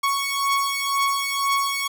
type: beating tone pair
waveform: sawtooth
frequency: 1108.7 / 1110.7 Hz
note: C#6 / C#6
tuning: 0 / +3 cents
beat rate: 2 Hz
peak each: -21 / -19 dBFS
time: 0.03-1.88 s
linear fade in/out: 10 ms
effects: none